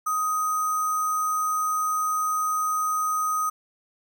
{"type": "tone with sample-and-hold", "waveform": "sine", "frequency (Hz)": 1250, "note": "D#6", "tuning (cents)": 8, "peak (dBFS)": -22, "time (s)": [0.06, 3.5], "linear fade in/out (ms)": 10, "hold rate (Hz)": 7350, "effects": []}